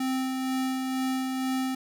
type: tone with tremolo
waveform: square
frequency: 261 Hz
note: C4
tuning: 4 cents flat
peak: -26 dBFS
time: 0-1.75 s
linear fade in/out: 5 ms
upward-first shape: sine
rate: 2.1 Hz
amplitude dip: 30%
effects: none